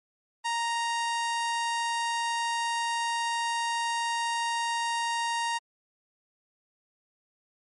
sawtooth tone, 932.3 Hz, A#5, in tune, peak -23 dBFS, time 0.44-5.59 s, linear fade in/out 20 ms, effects low-pass 12000 Hz 12 dB/octave + MP3 48 kbps

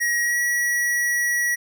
square tone with pitch glide, 1900 to 1926.5 Hz, A#6 to B6, +33 to -44 cents, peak -20 dBFS, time 0-1.56 s, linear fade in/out 20 ms, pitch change +23 cents, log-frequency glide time 0.23-0.39 s, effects none

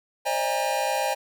square tone cluster, 530 / 593 / 641 / 812 / 938 Hz, C5 / D5 / E5 / G#5 / A#5, +22 / +17 / -49 / -39 / +11 cents, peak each -31 / -32 / -33 / -27 / -34 dBFS, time 0.25-1.15 s, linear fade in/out 20 ms, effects none

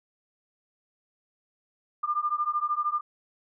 sine beating tone pair, 1195 / 1208 Hz, D6 / D6, +30 / +48 cents, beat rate 13 Hz, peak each -28 dBFS, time 2.03-3.01 s, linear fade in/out 10 ms, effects none

